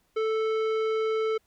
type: tone with tanh clipping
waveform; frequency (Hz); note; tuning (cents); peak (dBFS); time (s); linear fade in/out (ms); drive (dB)
triangle; 440; A4; 0; -26; 0.16-1.38; 10; 18
effects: pink hiss -70 dBFS RMS until 1.46 s